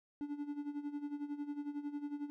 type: tone with tremolo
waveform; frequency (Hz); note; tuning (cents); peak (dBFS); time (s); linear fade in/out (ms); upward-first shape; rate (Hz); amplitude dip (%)
triangle; 290.3; D4; -20; -34; 0.21-2.3; 0; sine; 11; 75
effects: none